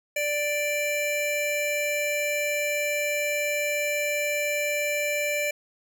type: tone pair together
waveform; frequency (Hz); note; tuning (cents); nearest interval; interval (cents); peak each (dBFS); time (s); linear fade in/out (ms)
square; 587.2 / 2349; D5 / D7; 0 / 0; 2 octaves; 2400; -28; 0.16-5.51; 5
effects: none